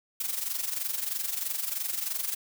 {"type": "noise with amplitude modulation", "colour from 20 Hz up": "blue", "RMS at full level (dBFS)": -29, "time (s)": [0.2, 2.35], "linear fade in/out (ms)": 5, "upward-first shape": "sine", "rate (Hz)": 23.1, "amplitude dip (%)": 70, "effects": []}